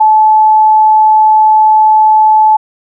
sine tone, 865 Hz, A5, 30 cents flat, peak -3 dBFS, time 0-2.57 s, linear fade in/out 10 ms, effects none

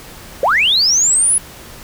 sine linear sweep, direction up, 461.3 to 10548 Hz, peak -9 dBFS, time 0.43-1.38 s, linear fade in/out 2 ms, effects tanh soft clip ceiling -5 dBFS + pink hiss -36 dBFS RMS until 1.83 s

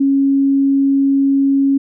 sine tone, 275 Hz, C#4, 14 cents flat, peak -10 dBFS, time 0-1.78 s, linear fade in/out 10 ms, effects none

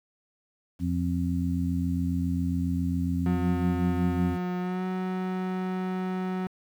harmonic tone, 87.31 Hz, F2, in tune, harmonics 1 / 2 / 3, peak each -29 / -29 / -29 dBFS, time 0.79-4.38 s, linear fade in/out 50 ms
35% pulse tone with pitch glide, 180 to 185.38 Hz, F#3 to F#3, -47 to +4 cents, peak -26 dBFS, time 3.26-6.47 s, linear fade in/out 2 ms, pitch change +51 cents, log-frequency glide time 4.6-4.85 s
effects low-pass 2000 Hz 12 dB/octave + 9-bit

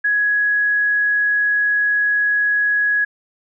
sine tone, 1672 Hz, G#6, 11 cents sharp, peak -14 dBFS, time 0.04-3.05 s, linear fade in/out 10 ms, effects none

